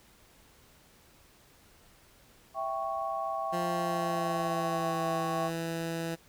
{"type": "chord", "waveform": "sine", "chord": "C# diminished", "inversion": "first", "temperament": "equal", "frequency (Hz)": [659.3, 784, 1108.7], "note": ["E5", "G5", "C#6"], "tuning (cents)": [0, 0, 0], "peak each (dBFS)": -35, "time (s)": [2.54, 5.51], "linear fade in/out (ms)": 50}
{"type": "tone with pitch glide", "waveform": "15% pulse", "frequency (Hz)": [174.61, 165.57], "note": ["F3", "E3"], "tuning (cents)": [0, 8], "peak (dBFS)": -26, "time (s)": [3.52, 6.16], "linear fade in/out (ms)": 20, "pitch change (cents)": -92, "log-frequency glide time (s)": [3.66, 5.02]}
{"effects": ["pink hiss -60 dBFS RMS until 6.28 s"]}